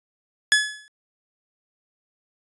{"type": "tone with exponential decay", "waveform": "sawtooth", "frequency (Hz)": 1704, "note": "G#6", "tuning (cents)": 44, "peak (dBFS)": -8, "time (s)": [0.52, 0.88], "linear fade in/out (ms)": 0, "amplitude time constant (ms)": 77, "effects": ["resampled to 24000 Hz"]}